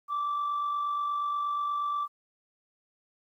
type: tone with amplitude modulation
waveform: sine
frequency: 1166 Hz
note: D6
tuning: 13 cents flat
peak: -24 dBFS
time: 0.08-2.08 s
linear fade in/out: 50 ms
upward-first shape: sine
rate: 48.4 Hz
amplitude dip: 40%
effects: tanh soft clip ceiling -25 dBFS + 11-bit